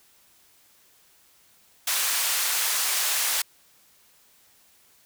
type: band-pass noise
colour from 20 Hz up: white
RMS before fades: -25 dBFS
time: 1.87-3.42 s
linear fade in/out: 5 ms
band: 860 to 14000 Hz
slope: 12 dB/octave
effects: white hiss -59 dBFS RMS until 5.05 s